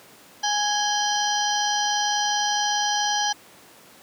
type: harmonic tone with a mistuned harmonic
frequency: 830.6 Hz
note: G#5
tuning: in tune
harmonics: 1 / 2 / 4 / 5 / 6 / 7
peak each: -24 / -29 / -28 / -34 / -32 / -28 dBFS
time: 0.43-3.33 s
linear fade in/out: 10 ms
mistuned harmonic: 4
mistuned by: -97 cents
effects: pink hiss -49 dBFS RMS until 4.02 s + high-pass 200 Hz 12 dB/octave